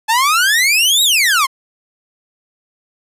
sawtooth exponential two-way sweep, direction up then down, 856 to 3895 to 1019 Hz, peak -7 dBFS, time 0.08-1.47 s, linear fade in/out 20 ms, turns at 1.03 s, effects resampled to 32000 Hz

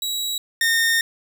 sawtooth tone pair in turn, 3880 / 1831.1 Hz, B7 / A#6, -31 / -31 cents, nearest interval octave + minor second, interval 1300 cents, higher first, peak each -20 / -13 dBFS, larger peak second, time 0.02-0.38 / 0.61-1.01 s, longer second, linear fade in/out 2 ms, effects none

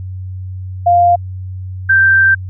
sine tone pair in turn, 698.5 / 1568.1 Hz, F5 / G6, 0 / 0 cents, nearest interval octave + major second, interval 1400 cents, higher second, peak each -6 dBFS, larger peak neither, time 0.86-1.16 / 1.89-2.35 s, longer second, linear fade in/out 10 ms, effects added 93 Hz sine -22 dBFS peak until 2.49 s

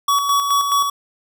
square tone with tremolo, 1130 Hz, C#6, 33 cents sharp, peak -14 dBFS, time 0.08-0.9 s, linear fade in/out 5 ms, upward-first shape square, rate 4.7 Hz, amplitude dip 45%, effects none

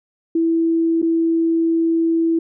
sine tone with dropouts, 329.6 Hz, E4, in tune, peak -14 dBFS, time 0.35-2.39 s, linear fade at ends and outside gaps 5 ms, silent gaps 1.018-1.026 s, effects none

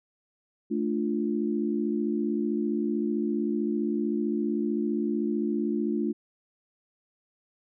sine chord, D minor, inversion second, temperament equal, 220 / 293.7 / 349.2 Hz, A3 / D4 / F4, 0 / 0 / 0 cents, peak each -28 / -30 / -30 dBFS, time 0.7-6.13 s, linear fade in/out 20 ms, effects none

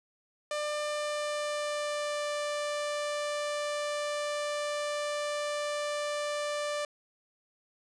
sawtooth tone with pitch glide, 596 to 589.5 Hz, D5 to D5, +25 to +6 cents, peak -27 dBFS, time 0.51-6.85 s, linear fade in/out 2 ms, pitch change -19 cents, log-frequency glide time 0.84-2.3 s, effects resampled to 22050 Hz + 10-bit

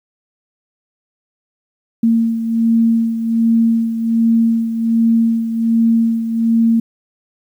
sine beating tone pair, 228.1 / 229.4 Hz, A#3 / A#3, -37 / -28 cents, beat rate 1.3 Hz, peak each -12 / -19 dBFS, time 2.03-6.8 s, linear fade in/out 5 ms, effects 8-bit

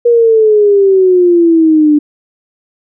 sine exponential sweep, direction down, 480 to 293.7 Hz, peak -4 dBFS, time 0.05-1.99 s, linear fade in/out 10 ms, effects none

